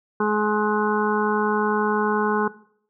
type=harmonic tone; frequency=211.2 Hz; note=G#3; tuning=29 cents sharp; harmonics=1 / 2 / 4 / 5 / 6 / 7; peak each=-24 / -22 / -28 / -26 / -32 / -29 dBFS; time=0.2-2.48 s; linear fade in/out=5 ms; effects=noise-tail reverb RT60 0.6 s tail -18 dB re dry